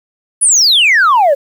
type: exponential sweep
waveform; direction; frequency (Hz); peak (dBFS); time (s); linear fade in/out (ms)
sine; down; 10330 to 532; -4; 0.41-1.35; 20
effects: tanh soft clip ceiling -4 dBFS + 7-bit